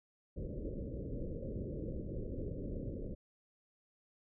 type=low-pass noise; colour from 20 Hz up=pink; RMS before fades=-41 dBFS; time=0.36-3.15 s; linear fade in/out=20 ms; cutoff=570 Hz; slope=96 dB/octave; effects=none